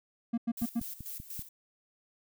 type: tone bursts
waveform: triangle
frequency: 233.1 Hz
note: A#3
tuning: in tune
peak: -25 dBFS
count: 4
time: 0.33-0.801 s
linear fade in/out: 10 ms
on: 48 ms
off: 93 ms
type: noise with tremolo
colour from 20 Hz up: violet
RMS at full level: -41 dBFS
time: 0.57-1.49 s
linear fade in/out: 5 ms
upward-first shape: square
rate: 4.1 Hz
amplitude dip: 70%
type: click train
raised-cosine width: 5 ms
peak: -31 dBFS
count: 5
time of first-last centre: 0.62-1.394 s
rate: 5.17 Hz
effects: none